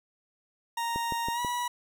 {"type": "tone with pitch glide", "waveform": "40% pulse", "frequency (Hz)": [931, 972.8], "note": ["A#5", "B5"], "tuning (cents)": [-2, -26], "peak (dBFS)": -28, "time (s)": [0.77, 1.68], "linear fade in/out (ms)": 5, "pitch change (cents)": 76, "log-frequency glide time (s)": [1.33, 1.41]}
{"type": "click train", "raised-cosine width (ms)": 2, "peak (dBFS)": -22, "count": 4, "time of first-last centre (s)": [0.96, 1.448], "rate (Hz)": 6.15}
{"effects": []}